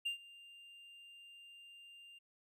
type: tone with ADSR envelope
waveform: triangle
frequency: 2794 Hz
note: F7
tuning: in tune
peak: -32 dBFS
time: 0.05-2.19 s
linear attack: 13 ms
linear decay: 110 ms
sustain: -21 dB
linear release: 13 ms
effects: none